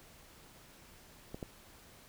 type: clicks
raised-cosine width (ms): 2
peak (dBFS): -28 / -26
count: 2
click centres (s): 1.345 / 1.428
effects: pink hiss -58 dBFS RMS until 2.08 s